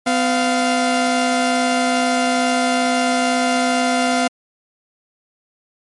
sawtooth tone pair together, 253.1 / 697 Hz, B3 / F5, +43 / -4 cents, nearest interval octave + tritone, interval 1753 cents, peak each -14 dBFS, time 0.06-4.28 s, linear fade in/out 10 ms, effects MP3 48 kbps

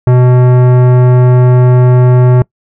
sine tone with tanh clipping, 125 Hz, B2, 21 cents sharp, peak -5 dBFS, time 0.07-2.42 s, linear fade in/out 2 ms, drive 17 dB, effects noise-tail reverb RT60 0.1 s tail -24 dB re dry

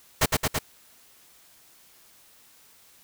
pink noise with echo, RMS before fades -20 dBFS, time 0.21-0.26 s, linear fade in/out 10 ms, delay 110 ms, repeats 3, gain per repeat -2 dB, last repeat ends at 0.59 s, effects white hiss -56 dBFS RMS until 3.03 s

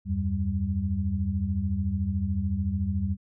sine tone cluster, 80.8 / 94.5 / 196 Hz, E2 / F#2 / G3, -34 / +37 / 0 cents, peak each -29 dBFS, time 0.05-3.17 s, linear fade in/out 50 ms, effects none

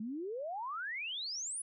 sine exponential sweep, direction up, 205.6 to 10310 Hz, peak -37 dBFS, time 0-1.62 s, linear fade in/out 5 ms, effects none

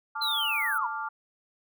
sine chord, D minor, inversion second, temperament equal, 880 / 1174.7 / 1396.9 Hz, A5 / D6 / F6, 0 / 0 / 0 cents, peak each -35 dBFS, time 0.15-1.09 s, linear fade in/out 10 ms
sine linear sweep, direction down, 4134 to 880 Hz, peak -26 dBFS, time 0.21-0.87 s, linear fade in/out 10 ms
white high-pass noise, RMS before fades -42 dBFS, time 0.22-0.78 s, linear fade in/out 2 ms, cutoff 9200 Hz, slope 96 dB/octave
effects none

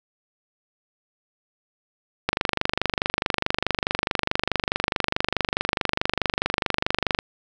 click train, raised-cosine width 0.3 ms, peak -4 dBFS, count 122, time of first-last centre 2.29-7.189 s, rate 24.7 Hz, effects none

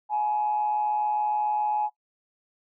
sine tone with amplitude modulation, 844 Hz, G#5, 28 cents sharp, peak -20 dBFS, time 0.09-1.9 s, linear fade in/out 50 ms, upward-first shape sine, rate 127 Hz, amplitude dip 50%, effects noise-tail reverb RT60 0.1 s tail -20 dB re dry + tanh soft clip ceiling -16 dBFS

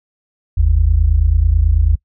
sine tone pair together, 49.7 / 78.9 Hz, G1 / D#2, +25 / +25 cents, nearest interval minor sixth, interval 800 cents, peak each -12 dBFS, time 0.57-1.96 s, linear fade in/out 10 ms, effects noise-tail reverb RT60 0.1 s tail -24 dB re dry

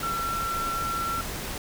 sine tone in noise, 1353 Hz, E6, 45 cents sharp, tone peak -27 dBFS, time 0.03-1.21 s, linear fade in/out 2 ms, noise pink, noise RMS -34 dBFS, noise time 0-1.58 s, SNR +4 dB, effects none

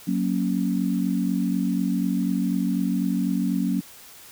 sine chord, F# major, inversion none, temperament equal, 185 / 233.1 / 277.2 Hz, F#3 / A#3 / C#4, 0 / 0 / 0 cents, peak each -24 / -26 / -26 dBFS, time 0.07-3.81 s, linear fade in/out 10 ms, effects white hiss -46 dBFS RMS until 4.31 s

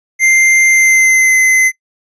square tone with pitch glide, 2093 to 2050 Hz, C7 to C7, 0 to -36 cents, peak -7 dBFS, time 0.19-1.72 s, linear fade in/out 50 ms, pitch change -36 cents, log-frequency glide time 0.68-1.37 s, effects noise-tail reverb RT60 0.1 s tail -22 dB re dry + resampled to 22050 Hz

